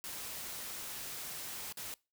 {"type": "noise with dropouts", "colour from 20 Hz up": "white", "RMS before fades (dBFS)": -43, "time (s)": [0.04, 1.94], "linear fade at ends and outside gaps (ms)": 0, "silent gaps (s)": [1.724, 1.772], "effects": ["noise-tail reverb RT60 0.3 s tail -24 dB re dry"]}